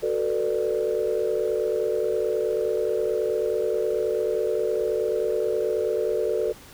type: chord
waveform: sine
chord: B minor seventh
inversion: second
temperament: just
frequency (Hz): 370.4 / 444.5 / 493.9 / 592.7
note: F#4 / A4 / B4 / D5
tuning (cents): +2 / +18 / 0 / +16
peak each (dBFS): -28 / -24 / -28 / -29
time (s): 0.02-6.53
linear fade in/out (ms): 20
effects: tanh soft clip ceiling -13 dBFS + pink hiss -47 dBFS RMS until 6.73 s

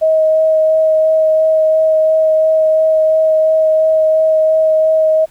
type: tone with vibrato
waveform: sine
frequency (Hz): 632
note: D#5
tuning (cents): +27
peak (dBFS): -8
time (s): 0.01-5.26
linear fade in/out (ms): 20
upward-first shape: sine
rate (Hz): 2.9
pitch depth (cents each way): 9
effects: pink hiss -49 dBFS RMS until 5.3 s

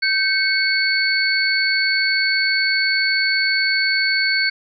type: tone cluster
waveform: sine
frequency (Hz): 1551 / 2206 / 4446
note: G6 / C#7 / C#8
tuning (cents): -19 / -9 / +4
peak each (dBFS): -20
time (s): 0.02-4.5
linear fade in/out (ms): 10
effects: none

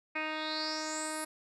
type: tone with low-pass filter sweep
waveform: 10% pulse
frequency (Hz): 311.1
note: D#4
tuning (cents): 0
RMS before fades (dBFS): -36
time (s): 0.15-1.25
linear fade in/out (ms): 10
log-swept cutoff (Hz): 2400 to 11000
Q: 7.3
effects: none

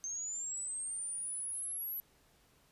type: linear sweep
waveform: sine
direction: up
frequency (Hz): 6272 to 11840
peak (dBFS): -37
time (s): 0.04-2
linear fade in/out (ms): 0
effects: pink hiss -68 dBFS RMS until 2.71 s + resampled to 32000 Hz

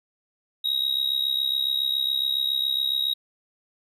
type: tone with amplitude modulation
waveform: triangle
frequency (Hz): 3800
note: A#7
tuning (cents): +33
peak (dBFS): -17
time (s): 0.64-3.14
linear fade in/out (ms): 10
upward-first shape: sine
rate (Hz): 67.2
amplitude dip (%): 80
effects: none

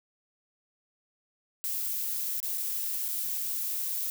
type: noise with dropouts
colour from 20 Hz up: violet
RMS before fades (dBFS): -32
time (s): 1.64-4.1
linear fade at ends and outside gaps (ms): 0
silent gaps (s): 2.402-2.429 / 2.575-2.58 / 3.082-3.086
effects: none

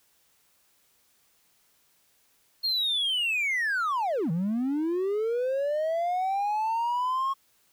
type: linear two-way sweep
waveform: triangle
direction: down then up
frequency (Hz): 4300 to 155.56 to 1094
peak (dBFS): -22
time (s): 2.63-7.34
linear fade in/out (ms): 20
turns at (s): 4.31
effects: tanh soft clip ceiling -19 dBFS + white hiss -66 dBFS RMS until 7.72 s

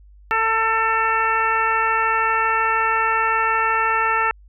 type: harmonic tone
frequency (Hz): 446.8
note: A4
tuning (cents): +27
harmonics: 1 / 2 / 3 / 4 / 5 / 6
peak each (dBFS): -29 / -22 / -20 / -23 / -29 / -27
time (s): 0.31-4.31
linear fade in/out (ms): 0
effects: added 50 Hz sine -44 dBFS peak until 4.48 s

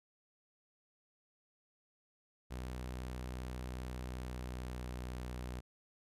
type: tone with pitch glide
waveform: sawtooth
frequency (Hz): 62.6 to 61.92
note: B1 to B1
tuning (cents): +24 to +5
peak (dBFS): -37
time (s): 2.5-5.61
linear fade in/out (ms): 20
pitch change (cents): -19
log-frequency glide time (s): 4.05-4.93
effects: resampled to 32000 Hz

